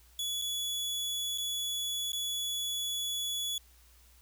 sawtooth tone with dropouts, 3400 Hz, G#7, 40 cents sharp, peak -29 dBFS, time 0.19-3.58 s, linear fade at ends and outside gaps 2 ms, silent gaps 0.416-0.42 / 1.377-1.382 / 2.12-2.131 s, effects added 60 Hz sine -59 dBFS peak until 4.21 s + white hiss -63 dBFS RMS until 4.21 s

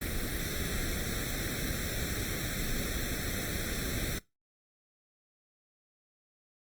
pink noise with comb filter, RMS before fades -34 dBFS, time 0.01-4.19 s, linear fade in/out 10 ms, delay 0.52 ms, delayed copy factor +0.9, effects noise-tail reverb RT60 0.2 s tail -21 dB re dry + Opus 32 kbps

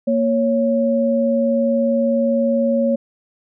sine tone pair together, 233.1 / 554.4 Hz, A#3 / C#5, 0 / 0 cents, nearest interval octave + minor third, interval 1500 cents, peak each -17 dBFS, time 0.07-2.96 s, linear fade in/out 10 ms, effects none

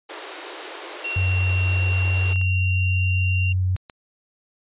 pink high-pass noise, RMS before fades -35 dBFS, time 0.09-2.34 s, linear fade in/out 10 ms, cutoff 310 Hz, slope 96 dB/octave
sine tone with pitch glide, 2745 to 2764 Hz, F7 to F7, -31 to -19 cents, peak -25 dBFS, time 1.04-3.53 s, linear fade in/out 10 ms, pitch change +12 cents, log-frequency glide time 1.56-3.01 s
sine tone with vibrato, 92.5 Hz, F#2, in tune, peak -18 dBFS, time 1.16-3.76 s, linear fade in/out 5 ms, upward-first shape triangle, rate 7.5 Hz, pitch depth 9 cents each way
clicks, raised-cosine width 0.3 ms, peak -24 dBFS, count 4, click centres 2.359 / 2.414 / 3.764 / 3.898 s
effects resampled to 8000 Hz

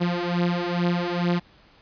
sawtooth beating tone pair, 173.8 / 176.1 Hz, F3 / F3, -8 / +15 cents, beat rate 2.3 Hz, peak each -21 / -21 dBFS, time 0-1.4 s, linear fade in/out 20 ms, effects pink hiss -55 dBFS RMS until 1.81 s + resampled to 11025 Hz

